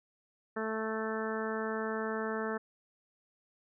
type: harmonic tone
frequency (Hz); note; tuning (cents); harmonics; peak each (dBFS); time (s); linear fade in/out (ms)
220; A3; 0; 1 / 2 / 3 / 4 / 5 / 6 / 7 / 8; -38 / -36 / -42 / -44 / -44 / -42 / -44 / -43; 0.56-2.58; 10
effects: none